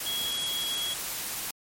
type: tone in noise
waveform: sine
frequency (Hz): 3322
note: G#7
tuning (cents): 0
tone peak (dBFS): -29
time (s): 0.06-0.94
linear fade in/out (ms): 5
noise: white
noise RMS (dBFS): -34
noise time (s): 0-1.51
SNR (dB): +2
effects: MP3 64 kbps